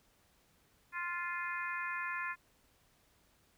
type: harmonic tone with a mistuned harmonic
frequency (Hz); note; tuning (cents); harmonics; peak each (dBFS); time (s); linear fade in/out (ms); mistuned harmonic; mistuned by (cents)
349; F4; -1; 3 / 4 / 5 / 6 / 7; -41 / -43 / -40 / -45 / -45; 0.92-2.36; 50; 7; +21
effects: pink hiss -70 dBFS RMS until 3.57 s